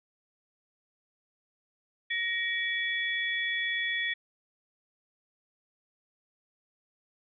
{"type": "tone cluster", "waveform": "sine", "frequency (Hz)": [1877, 2298, 3407], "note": ["A#6", "D7", "G#7"], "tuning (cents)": [11, -38, 44], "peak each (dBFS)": [-30, -35, -34], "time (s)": [2.1, 4.14], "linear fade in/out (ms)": 10, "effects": []}